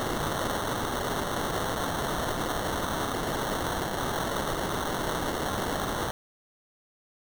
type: noise with sample-and-hold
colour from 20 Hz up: white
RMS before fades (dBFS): -30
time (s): 0-6.11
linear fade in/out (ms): 0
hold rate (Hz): 2450
effects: none